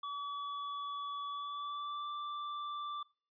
square tone with pitch glide, 1142 to 1173.4 Hz, D6 to D6, -49 to -2 cents, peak -39 dBFS, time 0.03-3.03 s, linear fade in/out 5 ms, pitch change +47 cents, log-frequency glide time 1.29-2.09 s, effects noise-tail reverb RT60 0.4 s tail -24 dB re dry + resampled to 11025 Hz

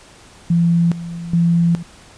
sine tone with tremolo, 169.8 Hz, F3, 48 cents flat, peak -11 dBFS, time 0.5-1.83 s, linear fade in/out 5 ms, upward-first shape square, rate 1.2 Hz, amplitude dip 80%, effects pink hiss -44 dBFS RMS until 2.17 s + resampled to 22050 Hz

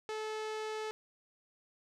sawtooth tone with low-pass filter, 433.4 Hz, A4, 26 cents flat, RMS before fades -39 dBFS, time 0.09-0.91 s, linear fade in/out 0 ms, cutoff 6300 Hz, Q 0.68, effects none

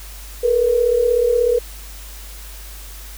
sine tone pair together, 448.8 / 485.3 Hz, A4 / B4, +34 / -30 cents, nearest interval minor second, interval 136 cents, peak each -19 / -14 dBFS, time 0.43-1.59 s, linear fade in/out 10 ms, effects added 50 Hz sine -34 dBFS peak until 3.17 s + white hiss -39 dBFS RMS until 3.17 s

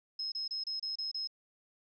sine tone bursts, 5150 Hz, E8, 41 cents flat, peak -34 dBFS, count 7, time 0.19-1.274 s, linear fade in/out 5 ms, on 130 ms, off 29 ms, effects none

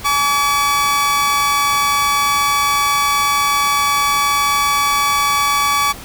sawtooth tone pair together, 845 / 1142.7 Hz, G#5 / D6, +30 / -48 cents, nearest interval perfect fourth, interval 522 cents, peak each -19 / -10 dBFS, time 0.04-5.93 s, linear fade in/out 20 ms, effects pink hiss -34 dBFS RMS until 6.04 s

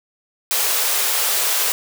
white high-pass noise, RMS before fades -19 dBFS, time 0.51-1.72 s, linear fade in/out 0 ms, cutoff 400 Hz, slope 48 dB/octave, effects none

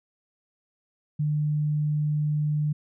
sine tone, 150 Hz, D3, 37 cents sharp, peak -22 dBFS, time 1.19-2.73 s, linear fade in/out 10 ms, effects none

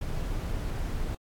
brown noise, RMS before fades -31 dBFS, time 0.01-1.15 s, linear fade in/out 5 ms, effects AAC 64 kbps

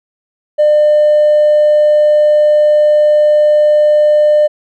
sine tone with hard clipping, 600 Hz, D5, 37 cents sharp, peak -6 dBFS, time 0.58-4.48 s, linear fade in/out 20 ms, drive 1 dB, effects none

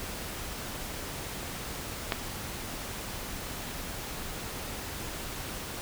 click, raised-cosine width 0.3 ms, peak -10 dBFS, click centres 2.122 s, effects pink hiss -38 dBFS RMS until 5.81 s

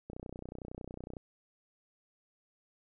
click train, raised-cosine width 2 ms, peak -29 dBFS, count 34, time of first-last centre 0.1-1.168 s, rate 30.9 Hz, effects none

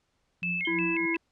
sine tone with tremolo, 176.6 Hz, F3, 20 cents sharp, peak -31 dBFS, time 0.42-1.06 s, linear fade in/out 5 ms, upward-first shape triangle, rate 3.1 Hz, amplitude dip 100%
sine tone with vibrato, 2380 Hz, D7, 22 cents sharp, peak -28 dBFS, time 0.43-1.16 s, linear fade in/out 0 ms, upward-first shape square, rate 2.8 Hz, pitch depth 170 cents each way
sine tone with exponential decay, 3136 Hz, G7, in tune, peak -29 dBFS, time 0.65-0.77 s, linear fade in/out 2 ms, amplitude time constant 25 ms
harmonic tone, 332.1 Hz, E4, 13 cents sharp, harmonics 1 / 3 / 5 / 6, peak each -28 / -38 / -42 / -44 dBFS, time 0.67-1.17 s, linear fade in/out 5 ms
effects pink hiss -74 dBFS RMS until 1.31 s + low-pass 7000 Hz 12 dB/octave

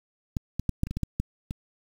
clicks, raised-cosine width 5 ms, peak -15 / -16 / -12 / -11 / -23 / -19 / -17 / -14 / -13 / -20 dBFS, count 10, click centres 0.368 / 0.596 / 0.693 / 0.834 / 0.87 / 0.91 / 0.97 / 1.033 / 1.2 / 1.509 s, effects 7-bit

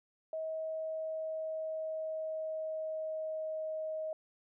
sine tone with pitch glide, 637 to 629 Hz, D#5 to D#5, +41 to +19 cents, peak -35 dBFS, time 0.33-4.13 s, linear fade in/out 2 ms, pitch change -22 cents, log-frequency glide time 0.51-3.69 s, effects none

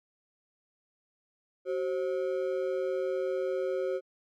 triangle ring-modulated tone, 454.7 Hz, A#4, 43 cents flat, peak -23 dBFS, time 1.65-4.01 s, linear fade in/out 50 ms, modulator 77.5 Hz, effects MP3 96 kbps

